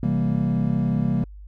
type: chord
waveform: triangle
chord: C dominant seventh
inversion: none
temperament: equal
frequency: 130.81 / 164.81 / 196 / 233.1 Hz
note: C3 / E3 / G3 / Bb3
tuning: 0 / 0 / 0 / 0 cents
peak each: -23 dBFS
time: 0.03-1.24 s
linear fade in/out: 2 ms
effects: added 50 Hz sine -38 dBFS peak until 1.47 s